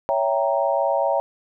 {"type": "chord", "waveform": "sine", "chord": "C# diminished seventh", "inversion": "none", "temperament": "equal with one note detuned", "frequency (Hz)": [559.5, 659.3, 784, 932.3], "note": ["C#5", "E5", "G5", "Bb5"], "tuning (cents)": [16, 0, 0, 0], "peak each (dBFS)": [-22, -23, -25, -25], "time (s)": [0.09, 1.2], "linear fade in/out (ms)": 0, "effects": []}